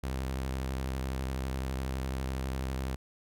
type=tone with vibrato; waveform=sawtooth; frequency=65.7 Hz; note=C2; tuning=8 cents sharp; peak=-28 dBFS; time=0.03-2.96 s; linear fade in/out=10 ms; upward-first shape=sine; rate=12 Hz; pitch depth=48 cents each way; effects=none